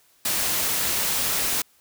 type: noise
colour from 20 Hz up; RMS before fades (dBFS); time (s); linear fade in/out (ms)
white; -24; 0.25-1.62; 5
effects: white hiss -60 dBFS RMS until 1.8 s